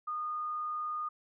sine tone, 1226 Hz, D#6, 26 cents flat, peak -33 dBFS, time 0.07-1.09 s, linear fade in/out 10 ms, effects none

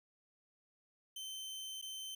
sawtooth tone with dropouts, 3088 Hz, G7, 27 cents flat, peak -40 dBFS, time 1.16-2.15 s, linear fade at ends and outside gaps 5 ms, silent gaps 1.815-1.824 s, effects none

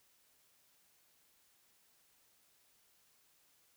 silence, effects white hiss -71 dBFS RMS until 3.76 s

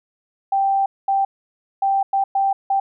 sine tone bursts at uneven times, 784 Hz, G5, in tune, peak -15 dBFS, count 6, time 0.52-0.86 / 1.08-1.25 / 1.82-2.03 / 2.13-2.24 / 2.35-2.53 / 2.7-2.8 s, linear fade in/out 5 ms, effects none

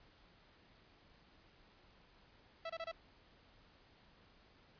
sawtooth tone bursts, 659.3 Hz, E5, in tune, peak -37 dBFS, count 4, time 2.65-2.916 s, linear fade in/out 5 ms, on 47 ms, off 26 ms, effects pink hiss -66 dBFS RMS until 4.79 s + resampled to 11025 Hz

